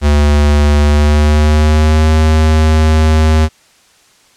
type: tone with pitch glide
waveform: square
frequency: 73.42 to 78.24 Hz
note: D2 to D#2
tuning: 0 to +10 cents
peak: -7 dBFS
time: 0.01-3.49 s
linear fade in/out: 50 ms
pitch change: +110 cents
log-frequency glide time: 0.82-2.09 s
effects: white hiss -48 dBFS RMS until 4.36 s + low-pass 8000 Hz 12 dB/octave